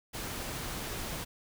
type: noise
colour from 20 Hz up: pink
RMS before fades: -38 dBFS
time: 0.13-1.25 s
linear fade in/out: 20 ms
effects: none